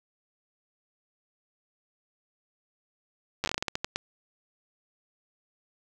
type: slowing click train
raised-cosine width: 0.2 ms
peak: -11 dBFS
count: 13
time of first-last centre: 3.44-3.96 s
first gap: 9 ms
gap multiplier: 1.26
effects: none